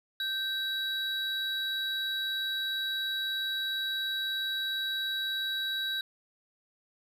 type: tone pair together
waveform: triangle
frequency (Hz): 1560 / 3879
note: G6 / B7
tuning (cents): -9 / -32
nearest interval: octave + major third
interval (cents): 1577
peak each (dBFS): -33 / -30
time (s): 0.2-6.01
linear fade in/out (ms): 2
effects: none